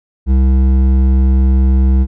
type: tone with hard clipping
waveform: triangle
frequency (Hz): 65.41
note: C2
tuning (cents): 0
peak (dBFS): -9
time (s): 0.26-2.07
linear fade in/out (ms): 50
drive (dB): 13
effects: none